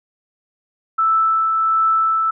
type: tone with tremolo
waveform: sine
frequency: 1318.5 Hz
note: E6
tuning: in tune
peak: -12 dBFS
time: 0.98-2.31 s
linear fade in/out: 10 ms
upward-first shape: triangle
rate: 1.4 Hz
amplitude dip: 30%
effects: none